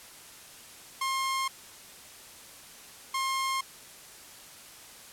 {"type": "tone bursts at uneven times", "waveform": "sawtooth", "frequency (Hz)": 1066, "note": "C6", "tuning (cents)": 32, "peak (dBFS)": -24, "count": 2, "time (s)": [[1.01, 1.48], [3.14, 3.61]], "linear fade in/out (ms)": 5, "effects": ["white hiss -49 dBFS RMS until 5.12 s", "low-pass 12000 Hz 12 dB/octave"]}